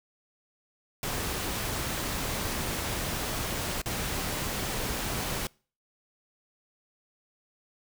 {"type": "noise with dropouts", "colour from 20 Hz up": "pink", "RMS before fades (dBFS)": -32, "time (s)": [1.03, 5.47], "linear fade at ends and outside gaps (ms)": 1, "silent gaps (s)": [3.817, 3.859], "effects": ["noise-tail reverb RT60 0.4 s tail -25 dB re dry"]}